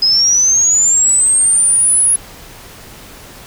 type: linear sweep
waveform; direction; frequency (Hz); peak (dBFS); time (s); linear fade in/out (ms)
sine; up; 5020 to 10548; -8; 0.02-2.16; 5
effects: pink hiss -36 dBFS RMS until 3.46 s